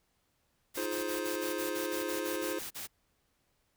white noise bursts, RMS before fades -41 dBFS, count 13, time 0.74-2.874 s, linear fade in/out 20 ms, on 130 ms, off 37 ms
square chord, F minor seventh, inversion third, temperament just, 314.3 / 349.2 / 419.1 / 523.8 Hz, Eb4 / F4 / Ab4 / C5, +18 / 0 / +16 / +2 cents, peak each -40 / -39 / -41 / -39 dBFS, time 0.77-2.59 s, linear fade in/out 5 ms
effects pink hiss -75 dBFS RMS until 3.76 s

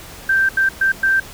sine tone bursts at uneven times, 1568 Hz, G6, in tune, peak -12 dBFS, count 4, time 0.29-0.49 / 0.57-0.69 / 0.81-0.92 / 1.03-1.2 s, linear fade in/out 5 ms, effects pink hiss -37 dBFS RMS until 1.33 s

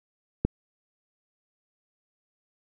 click, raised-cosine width 3 ms, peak -9 dBFS, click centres 0.45 s, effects none

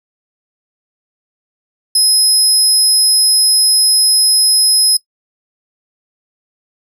25% pulse tone, 5100 Hz, D#8, 42 cents sharp, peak -3 dBFS, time 1.95-4.97 s, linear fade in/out 5 ms, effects noise-tail reverb RT60 0.1 s tail -21 dB re dry

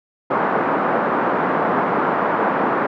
white band-pass noise, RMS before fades -19 dBFS, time 0.3-2.87 s, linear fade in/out 10 ms, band 170 to 1300 Hz, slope 24 dB/octave, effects none

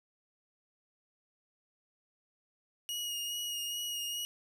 sawtooth tone with vibrato, 2880 Hz, F#7, 47 cents flat, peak -32 dBFS, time 2.89-4.25 s, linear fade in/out 0 ms, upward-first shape sine, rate 2.4 Hz, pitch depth 19 cents each way, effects none

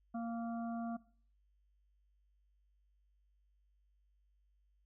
harmonic tone, 231.6 Hz, A#3, 11 cents flat, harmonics 1 / 3 / 5 / 6, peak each -38 / -44 / -53 / -56 dBFS, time 0.14-0.97 s, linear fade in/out 10 ms, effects noise-tail reverb RT60 0.5 s tail -20 dB re dry + added 50 Hz sine -70 dBFS peak until 4.85 s

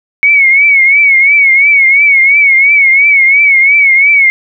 sine tone with vibrato, 2217 Hz, C#7, in tune, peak -3 dBFS, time 0.23-4.3 s, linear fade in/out 0 ms, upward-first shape triangle, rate 2.9 Hz, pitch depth 100 cents each way, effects none

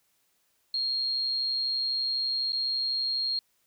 sine tone with dropouts, 4244 Hz, C8, 24 cents sharp, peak -26 dBFS, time 0.74-3.39 s, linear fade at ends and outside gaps 2 ms, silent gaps 2.522-2.53 s, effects white hiss -71 dBFS RMS until 3.66 s

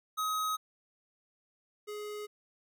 square tone pair in turn, 1266 / 418.7 Hz, D#6 / G#4, +30 / +14 cents, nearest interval octave + perfect fifth, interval 1916 cents, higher first, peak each -31 / -39 dBFS, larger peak first, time 0.17-0.57 / 1.87-2.27 s, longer neither, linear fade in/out 20 ms, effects none

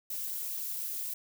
violet noise with amplitude modulation, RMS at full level -33 dBFS, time 0.1-1.14 s, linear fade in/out 5 ms, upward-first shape sine, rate 264 Hz, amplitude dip 75%, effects none

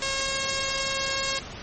5% pulse tone, 542 Hz, C#5, 39 cents flat, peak -14 dBFS, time 0.02-1.39 s, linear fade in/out 2 ms, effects pink hiss -39 dBFS RMS until 1.62 s + MP3 32 kbps

